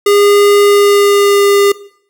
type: tone with pitch glide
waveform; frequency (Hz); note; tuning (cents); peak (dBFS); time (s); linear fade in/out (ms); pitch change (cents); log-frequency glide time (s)
square; 407.6 to 402.7; G#4 to G4; -32 to +47; -7; 0.06-1.72; 5; -21; 0.61-1.47
effects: noise-tail reverb RT60 0.6 s tail -18 dB re dry